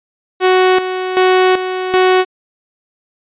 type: tone with tremolo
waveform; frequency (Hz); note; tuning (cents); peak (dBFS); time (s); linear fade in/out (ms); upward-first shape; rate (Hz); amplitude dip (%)
sawtooth; 370.8; F#4; +4; -4; 0.4-2.25; 50; square; 1.3; 65
effects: resampled to 8000 Hz